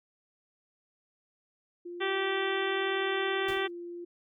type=tone with vibrato; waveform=sine; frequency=348.5 Hz; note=F4; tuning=4 cents flat; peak=-38 dBFS; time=1.85-4.05 s; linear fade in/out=10 ms; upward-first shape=sine; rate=0.89 Hz; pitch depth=10 cents each way
type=harmonic tone; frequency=387.9 Hz; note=G4; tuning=18 cents flat; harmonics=1 / 2 / 3 / 4 / 5 / 6 / 7 / 8 / 9; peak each=-31 / -38 / -38 / -37 / -36 / -42 / -42 / -41 / -41 dBFS; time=2-3.68 s; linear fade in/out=20 ms
type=noise with exponential decay; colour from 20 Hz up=pink; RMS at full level=-41 dBFS; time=3.48-3.71 s; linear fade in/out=5 ms; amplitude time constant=50 ms
effects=none